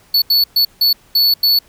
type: tone bursts at uneven times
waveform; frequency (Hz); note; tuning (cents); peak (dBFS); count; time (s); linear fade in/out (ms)
square; 4437; C#8; +1; -10; 6; 0.14-0.22 / 0.3-0.44 / 0.56-0.65 / 0.81-0.93 / 1.15-1.34 / 1.43-1.59; 5
effects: pink hiss -50 dBFS RMS until 1.68 s